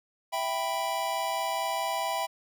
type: chord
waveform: square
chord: E minor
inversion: none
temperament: equal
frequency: 659.3 / 784 / 987.8 Hz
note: E5 / G5 / B5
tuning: 0 / 0 / 0 cents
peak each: -34 / -33 / -33 dBFS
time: 0.32-2.27 s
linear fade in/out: 20 ms
effects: none